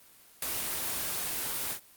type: noise with ADSR envelope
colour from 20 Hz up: white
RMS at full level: -30 dBFS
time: 0.42-1.8 s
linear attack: 4 ms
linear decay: 11 ms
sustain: -3 dB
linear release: 83 ms
effects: white hiss -57 dBFS RMS until 1.96 s + Opus 24 kbps